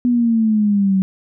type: exponential sweep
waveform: sine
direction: down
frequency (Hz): 246.9 to 188.1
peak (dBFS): -12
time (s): 0.05-1.02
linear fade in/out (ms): 0
effects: none